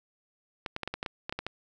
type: clicks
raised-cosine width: 0.3 ms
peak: -17 dBFS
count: 11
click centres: 0.662 / 0.764 / 0.833 / 0.876 / 0.94 / 1.029 / 1.062 / 1.295 / 1.325 / 1.39 / 1.466 s
effects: none